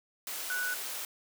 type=tone in noise; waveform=sine; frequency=1480 Hz; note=F#6; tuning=in tune; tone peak=-31 dBFS; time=0.5-0.74 s; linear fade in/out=2 ms; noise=white; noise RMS=-38 dBFS; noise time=0.27-1.05 s; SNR=+4 dB; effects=high-pass 400 Hz 12 dB/octave